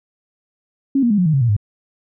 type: tone with pitch steps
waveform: sine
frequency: 272.7 / 237.4 / 206.7 / 179.91 / 156.63 / 136.35 / 118.7 / 103.33 Hz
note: C#4 / A#3 / G#3 / F#3 / D#3 / C#3 / A#2 / G#2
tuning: -28 / +32 / -8 / -48 / +12 / -28 / +32 / -8 cents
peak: -12 dBFS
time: 0.95-1.566 s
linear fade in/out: 5 ms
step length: 77 ms
effects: none